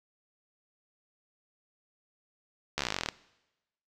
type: slowing click train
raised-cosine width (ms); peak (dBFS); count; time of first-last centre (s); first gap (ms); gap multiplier
0.2; -12; 17; 2.78-3.088; 13; 1.05
effects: noise-tail reverb RT60 1.0 s tail -21 dB re dry